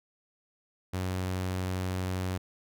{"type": "tone", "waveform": "sawtooth", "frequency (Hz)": 92.5, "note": "F#2", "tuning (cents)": 0, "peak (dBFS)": -26, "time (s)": [0.93, 2.38], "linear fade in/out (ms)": 10, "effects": []}